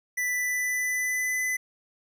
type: tone with pitch glide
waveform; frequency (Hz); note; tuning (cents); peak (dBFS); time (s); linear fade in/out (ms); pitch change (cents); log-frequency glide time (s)
square; 1982 to 2011; B6 to B6; +6 to +31; -26; 0.17-1.57; 10; +25; 0.31-1.45
effects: none